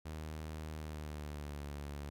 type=tone with pitch glide; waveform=sawtooth; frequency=77.78 to 72.15 Hz; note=D#2 to D2; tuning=0 to -30 cents; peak=-38 dBFS; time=0.05-2.1 s; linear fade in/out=10 ms; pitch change=-130 cents; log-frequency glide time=0.74-1.65 s; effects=none